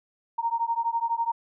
sine beating tone pair, 921 / 933 Hz, A#5 / A#5, -21 / +1 cents, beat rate 12 Hz, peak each -27 dBFS, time 0.38-1.32 s, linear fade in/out 10 ms, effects none

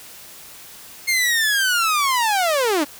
sawtooth linear sweep, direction down, 2147 to 272.4 Hz, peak -13 dBFS, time 1.07-2.85 s, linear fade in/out 20 ms, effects white hiss -41 dBFS RMS until 2.99 s

